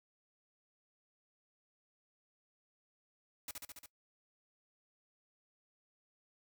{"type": "noise with echo", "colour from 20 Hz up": "white", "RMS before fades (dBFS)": -43, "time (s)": [3.48, 3.51], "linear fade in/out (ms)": 2, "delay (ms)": 70, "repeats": 5, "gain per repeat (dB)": -2, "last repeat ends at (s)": 3.86, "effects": ["noise-tail reverb RT60 0.1 s tail -20 dB re dry"]}